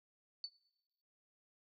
sine tone with exponential decay, 4490 Hz, C#8, 21 cents sharp, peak -35 dBFS, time 0.44-0.51 s, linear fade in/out 1 ms, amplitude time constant 15 ms, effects noise-tail reverb RT60 1.0 s tail -22 dB re dry

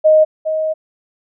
sine tone pair in turn, 622.3 / 628.4 Hz, D#5 / D#5, 0 / +17 cents, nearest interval unison, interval 17 cents, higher second, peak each -6 / -15 dBFS, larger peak first, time 0.04-0.25 / 0.45-0.74 s, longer second, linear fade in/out 20 ms, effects none

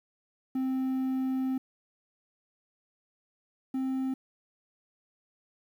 triangle tone pair in turn, 261.6 / 263.3 Hz, C4 / C4, 0 / +11 cents, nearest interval unison, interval 11 cents, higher second, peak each -25 / -26 dBFS, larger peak first, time 0.55-1.58 / 3.74-4.14 s, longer first, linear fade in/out 5 ms, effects 10-bit

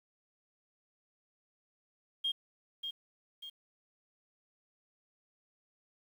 sine tone with echo, 3228 Hz, G#7, 50 cents flat, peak -29 dBFS, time 2.24-2.32 s, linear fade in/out 10 ms, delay 590 ms, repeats 2, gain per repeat -7 dB, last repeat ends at 3.5 s, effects tanh soft clip ceiling -25 dBFS + 10-bit

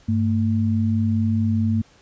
sine tone pair together, 99.7 / 224.4 Hz, G2 / A3, +30 / +34 cents, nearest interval octave + major second, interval 1404 cents, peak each -20 dBFS, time 0.08-1.82 s, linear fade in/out 10 ms, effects pink hiss -54 dBFS RMS until 2.01 s + resampled to 16000 Hz

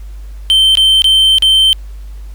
triangle tone with dropouts, 3110 Hz, G7, 14 cents flat, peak -4 dBFS, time 0.5-1.73 s, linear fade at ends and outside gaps 0 ms, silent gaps 0.753-0.772 / 1.02-1.043 / 1.384-1.423 s, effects added 50 Hz sine -25 dBFS peak until 2.34 s + pink hiss -48 dBFS RMS until 2.34 s

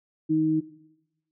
sine tone pair together, 157.1 / 314.2 Hz, D#3 / D#4, +17 / +17 cents, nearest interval octave, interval 1200 cents, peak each -29 / -20 dBFS, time 0.29-0.61 s, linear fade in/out 20 ms, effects noise-tail reverb RT60 0.9 s tail -17 dB re dry

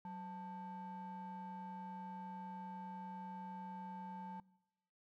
triangle ring-modulated tone, 349.2 Hz, F4, in tune, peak -40 dBFS, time 0.05-4.4 s, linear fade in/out 2 ms, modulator 536 Hz, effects noise-tail reverb RT60 1.0 s tail -22 dB re dry

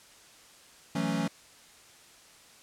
square chord, F# minor seventh, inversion third, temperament equal, 164.81 / 185 / 220 / 277.2 Hz, E3 / F#3 / A3 / C#4, 0 / 0 / 0 / 0 cents, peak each -34 dBFS, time 0.95-1.28 s, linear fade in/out 5 ms, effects white hiss -55 dBFS RMS until 2.62 s + low-pass 9000 Hz 12 dB/octave

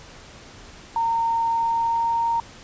sine tone with pitch glide, 918 to 926 Hz, A#5 to A#5, -27 to -12 cents, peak -19 dBFS, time 0.96-2.4 s, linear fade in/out 2 ms, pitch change +15 cents, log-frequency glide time 1.43-2.24 s, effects pink hiss -44 dBFS RMS until 2.63 s + resampled to 16000 Hz

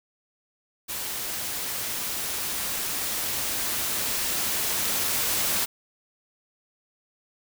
white noise with level ramp, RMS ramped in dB -32 to -25 dBFS, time 0.88-5.66 s, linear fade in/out 20 ms, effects none

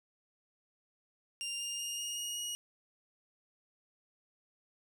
20% pulse tone with pitch steps, 2794 / 2813 / 2833 / 2853 / 2873 / 2893 Hz, F7 / F7 / F7 / F7 / F7 / F#7, 0 / +12 / +24 / +36 / +48 / -40 cents, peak -31 dBFS, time 1.41-2.55 s, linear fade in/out 0 ms, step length 190 ms, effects none

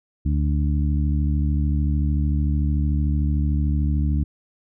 harmonic tone, 73.42 Hz, D2, in tune, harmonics 1 / 2 / 3 / 4, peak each -19 / -25 / -29 / -31 dBFS, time 0.25-4.24 s, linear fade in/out 10 ms, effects none

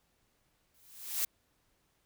blue noise with exponential growth, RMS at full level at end -29 dBFS, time 0.74-1.25 s, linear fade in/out 5 ms, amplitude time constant 110 ms, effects pink hiss -74 dBFS RMS until 2.05 s

